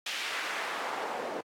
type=noise with band-pass filter sweep; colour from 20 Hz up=pink; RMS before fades=-35 dBFS; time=0.06-1.41 s; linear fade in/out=5 ms; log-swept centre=3200 to 490 Hz; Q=1.2; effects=high-pass 300 Hz 12 dB/octave + AAC 64 kbps